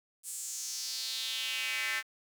square tone with high-pass filter sweep, 120 Hz, B2, 49 cents flat, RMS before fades -36 dBFS, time 0.23-2.03 s, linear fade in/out 50 ms, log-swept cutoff 8900 to 1800 Hz, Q 3.3, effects 10-bit

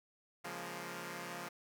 5% pulse chord, Bb minor seventh, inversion first, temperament equal, 138.59 / 174.61 / 207.7 / 233.1 Hz, Db3 / F3 / Ab3 / Bb3, 0 / 0 / 0 / 0 cents, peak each -39 / -34 / -39 / -38 dBFS, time 0.44-1.49 s, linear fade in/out 10 ms, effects none

